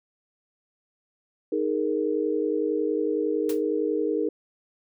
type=chord; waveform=sine; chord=D# suspended fourth; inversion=none; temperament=equal; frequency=311.1 / 415.3 / 466.2 Hz; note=D#4 / G#4 / A#4; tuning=0 / 0 / 0 cents; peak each=-27 dBFS; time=1.52-4.29 s; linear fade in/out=5 ms
type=noise with exponential decay; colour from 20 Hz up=white; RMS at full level=-33 dBFS; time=3.49-3.62 s; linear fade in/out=5 ms; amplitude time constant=27 ms
effects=none